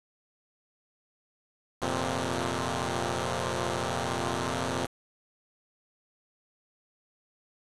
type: chord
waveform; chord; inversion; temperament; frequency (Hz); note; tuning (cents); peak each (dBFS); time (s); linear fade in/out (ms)
5% pulse; F suspended fourth; none; equal with one note detuned; 87.31 / 116.95 / 130.81; F2 / Bb2 / C3; 0 / +6 / 0; -22; 1.81-4.87; 20
effects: resampled to 24000 Hz + 7-bit